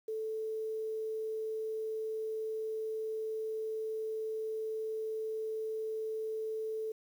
sine tone with quantisation, 438.9 Hz, A4, 4 cents flat, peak -34 dBFS, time 0.08-6.92 s, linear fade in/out 5 ms, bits 10, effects none

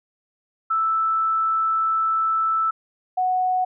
sine tone pair in turn, 1318.5 / 738.3 Hz, E6 / F#5, 0 / -4 cents, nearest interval minor seventh, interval 1004 cents, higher first, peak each -18 dBFS, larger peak neither, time 0.7-2.71 / 3.17-3.65 s, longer first, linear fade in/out 10 ms, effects none

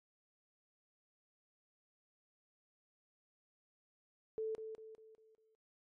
sine tone with echo, 440 Hz, A4, in tune, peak -36 dBFS, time 4.38-4.55 s, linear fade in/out 0 ms, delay 200 ms, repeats 5, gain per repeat -7 dB, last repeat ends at 5.55 s, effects noise-tail reverb RT60 0.4 s tail -25 dB re dry + MP3 48 kbps

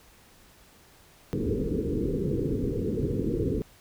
white low-pass noise, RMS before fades -28 dBFS, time 1.33-3.62 s, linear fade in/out 0 ms, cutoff 480 Hz, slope 96 dB/octave, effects pink hiss -56 dBFS RMS until 3.8 s

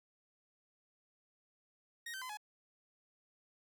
sawtooth tone with pitch steps, 1870 / 1547 / 1021 / 842 Hz, A#6 / G6 / C6 / G#5, +5 / -23 / -43 / +24 cents, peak -39 dBFS, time 2.06-2.372 s, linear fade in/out 5 ms, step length 78 ms, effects none

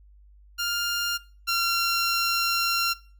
15% pulse tone pair in turn, 1402 / 1373.1 Hz, F6 / F6, +6 / -30 cents, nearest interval unison, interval 36 cents, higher first, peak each -19 / -16 dBFS, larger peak second, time 0.58-1.18 / 1.47-2.94 s, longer second, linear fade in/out 20 ms, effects noise-tail reverb RT60 0.4 s tail -20 dB re dry + added 50 Hz sine -50 dBFS peak until 3.19 s

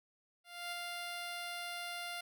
10% pulse tone with ADSR envelope, 698.5 Hz, F5, in tune, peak -30 dBFS, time 0.44-2.21 s, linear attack 280 ms, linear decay 12 ms, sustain -2 dB, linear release 6 ms, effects none

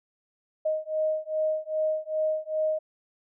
sine beating tone pair, 622.3 / 624.8 Hz, D#5 / D#5, 0 / +7 cents, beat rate 2.5 Hz, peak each -28 dBFS, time 0.65-2.79 s, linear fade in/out 10 ms, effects none

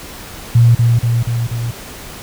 sine tone with echo, 117.7 Hz, A#2, 17 cents sharp, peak -5 dBFS, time 0.55-0.75 s, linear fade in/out 5 ms, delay 240 ms, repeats 4, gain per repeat -3 dB, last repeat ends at 1.71 s, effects pink hiss -32 dBFS RMS until 2.22 s

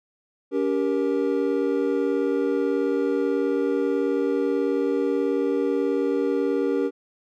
triangle chord, G diminished, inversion second, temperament just, 282.2 / 392 / 470.4 Hz, Db4 / G4 / Bb4, +31 / 0 / +16 cents, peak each -23 dBFS, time 0.51-6.91 s, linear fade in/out 50 ms, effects none

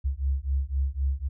sine beating tone pair, 66.3 / 70.2 Hz, C2 / C#2, +23 / +22 cents, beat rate 3.9 Hz, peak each -27 dBFS, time 0.04-1.29 s, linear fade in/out 20 ms, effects none

